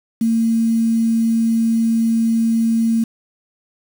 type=tone with quantisation; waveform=sine; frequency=227.3 Hz; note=A#3; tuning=43 cents flat; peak=-13 dBFS; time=0.21-3.04 s; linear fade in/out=5 ms; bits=6; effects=none